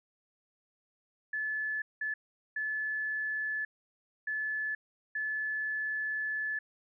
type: tone bursts at uneven times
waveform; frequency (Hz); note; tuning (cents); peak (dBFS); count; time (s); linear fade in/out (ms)
sine; 1728; A6; -32; -31; 5; 1.33-1.82 / 2.01-2.14 / 2.56-3.65 / 4.27-4.75 / 5.15-6.59; 5
effects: none